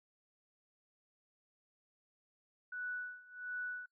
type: tone with tremolo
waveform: sine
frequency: 1480 Hz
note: F#6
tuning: in tune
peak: -37 dBFS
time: 2.72-3.86 s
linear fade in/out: 5 ms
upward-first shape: sine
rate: 1.4 Hz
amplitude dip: 90%
effects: noise-tail reverb RT60 0.1 s tail -24 dB re dry